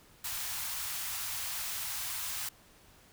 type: band-stop noise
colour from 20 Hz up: white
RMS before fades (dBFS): -37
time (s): 0.24-2.49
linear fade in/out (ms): 5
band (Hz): 120 to 780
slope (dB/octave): 24
effects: pink hiss -60 dBFS RMS until 3.12 s